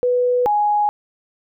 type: tone pair in turn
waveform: sine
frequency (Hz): 493.9 / 832.5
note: B4 / G#5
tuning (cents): 0 / +4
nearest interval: major sixth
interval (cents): 904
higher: second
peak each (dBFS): -14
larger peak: neither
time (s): 0.03-0.46 / 0.46-0.89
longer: neither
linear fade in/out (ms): 0
effects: none